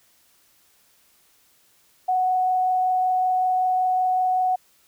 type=tone with frequency modulation; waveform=sine; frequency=740 Hz; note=F#5; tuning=in tune; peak=-18 dBFS; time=2.08-4.56 s; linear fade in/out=10 ms; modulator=25.3 Hz; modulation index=0.22; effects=white hiss -60 dBFS RMS until 4.87 s